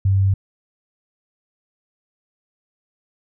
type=tone; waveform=sine; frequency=97 Hz; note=G2; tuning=18 cents flat; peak=-13 dBFS; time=0.05-0.34 s; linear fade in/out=5 ms; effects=none